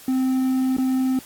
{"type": "tone with dropouts", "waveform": "triangle", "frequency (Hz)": 260, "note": "C4", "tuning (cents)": -11, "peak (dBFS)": -16, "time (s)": [0.08, 1.19], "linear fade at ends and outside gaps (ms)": 2, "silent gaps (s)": [0.767, 0.783], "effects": ["white hiss -44 dBFS RMS until 1.25 s", "AAC 64 kbps"]}